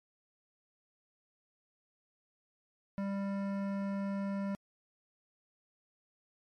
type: tone with hard clipping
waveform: sine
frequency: 197.7 Hz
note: G3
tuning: 15 cents sharp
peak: -35 dBFS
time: 2.98-4.55 s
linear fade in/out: 0 ms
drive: 15 dB
effects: MP3 64 kbps